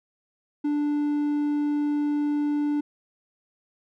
triangle tone, 293.7 Hz, D4, in tune, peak -20 dBFS, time 0.64-2.81 s, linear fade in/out 10 ms, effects none

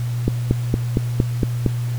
click train, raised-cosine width 3 ms, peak -3 dBFS, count 7, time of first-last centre 0.28-1.662 s, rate 4.34 Hz, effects added 120 Hz sine -20 dBFS peak until 1.98 s + pink hiss -40 dBFS RMS until 1.98 s

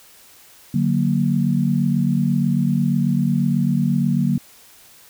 sine chord, D augmented, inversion none, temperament equal, 146.83 / 185 / 233.1 Hz, D3 / F#3 / A#3, 0 / 0 / 0 cents, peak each -20 dBFS, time 0.74-4.38 s, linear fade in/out 5 ms, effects white hiss -48 dBFS RMS until 5.09 s

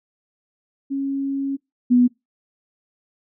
sine tone pair in turn, 274.7 / 246.1 Hz, C#4 / B3, -16 / -6 cents, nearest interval major second, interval 190 cents, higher first, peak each -21 / -11 dBFS, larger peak second, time 0.9-1.57 / 1.9-2.08 s, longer first, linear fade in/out 20 ms, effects noise-tail reverb RT60 0.2 s tail -23 dB re dry

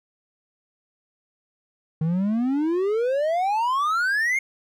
triangle exponential sweep, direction up, 154.1 to 2177 Hz, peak -18 dBFS, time 2.01-4.39 s, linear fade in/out 5 ms, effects none

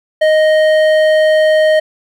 sine tone with hard clipping, 622.3 Hz, D#5, in tune, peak -9 dBFS, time 0.21-1.8 s, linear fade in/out 10 ms, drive 10 dB, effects none

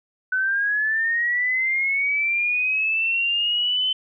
sine linear sweep, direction up, 1500 to 3061 Hz, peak -19 dBFS, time 0.32-3.93 s, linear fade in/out 5 ms, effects none

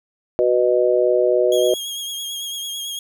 harmonic tone, 123.47 Hz, B2, in tune, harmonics 3 / 4 / 5, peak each -18 / -18 / -18 dBFS, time 0.39-1.74 s, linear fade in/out 0 ms
sawtooth tone with vibrato, 3274 Hz, G#7, 25 cents flat, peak -23 dBFS, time 1.52-2.99 s, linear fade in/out 2 ms, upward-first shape sine, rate 9 Hz, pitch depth 34 cents each way
effects none

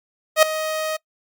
sawtooth tone with ADSR envelope, 627 Hz, D#5, 13 cents sharp, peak -4 dBFS, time 0.36-0.97 s, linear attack 67 ms, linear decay 3 ms, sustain -15 dB, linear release 12 ms, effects noise-tail reverb RT60 0.1 s tail -23 dB re dry + Opus 48 kbps

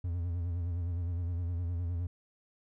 triangle tone with vibrato, 86.6 Hz, F2, 14 cents flat, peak -29 dBFS, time 0.04-2.07 s, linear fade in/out 5 ms, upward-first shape sine, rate 9.7 Hz, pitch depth 66 cents each way, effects none

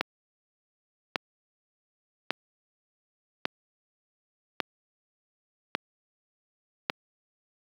click train, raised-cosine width 0.3 ms, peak -8 dBFS, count 7, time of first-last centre 0.01-6.899 s, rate 0.871 Hz, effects high-pass 200 Hz 12 dB/octave + 8-bit

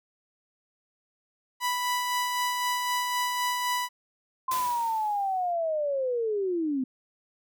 sawtooth tone with tremolo, 987.8 Hz, B5, in tune, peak -21 dBFS, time 1.6-3.89 s, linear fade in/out 50 ms, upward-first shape sine, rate 3.9 Hz, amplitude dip 30%
sine linear sweep, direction down, 1045 to 250.3 Hz, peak -25 dBFS, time 4.48-6.84 s, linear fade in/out 5 ms
white noise with exponential decay, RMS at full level -33 dBFS, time 4.51-5.53 s, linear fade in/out 5 ms, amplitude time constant 220 ms
effects none

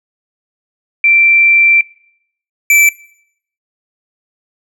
sine / square tone pair in turn, 2349 / 2327 Hz, D7 / D7, 0 / -17 cents, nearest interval unison, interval 17 cents, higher first, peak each -6 dBFS, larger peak neither, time 1.04-1.81 / 2.7-2.89 s, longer first, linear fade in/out 2 ms, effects noise-tail reverb RT60 0.7 s tail -21 dB re dry

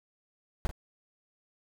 brown noise with echo, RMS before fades -27 dBFS, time 0.65-0.67 s, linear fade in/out 0 ms, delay 42 ms, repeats 1, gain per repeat -12 dB, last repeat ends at 0.712 s, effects none

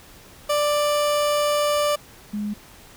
30% pulse / sine tone pair in turn, 589 / 208.2 Hz, D5 / G#3, +5 / +5 cents, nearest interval octave + tritone, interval 1800 cents, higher first, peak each -16 / -24 dBFS, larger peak first, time 0.49-1.96 / 2.33-2.54 s, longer first, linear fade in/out 10 ms, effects pink hiss -47 dBFS RMS until 2.96 s

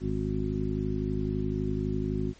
harmonic tone, 51.91 Hz, G#1, in tune, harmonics 1 / 2 / 3 / 4 / 5 / 7, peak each -34 / -34 / -34 / -34 / -34 / -34 dBFS, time 0-2.34 s, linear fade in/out 50 ms, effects pink hiss -57 dBFS RMS until 2.39 s + MP3 32 kbps

